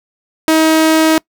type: tone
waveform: sawtooth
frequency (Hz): 317.7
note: D#4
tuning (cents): +36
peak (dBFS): -4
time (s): 0.48-1.18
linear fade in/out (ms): 0
effects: noise-tail reverb RT60 0.1 s tail -25 dB re dry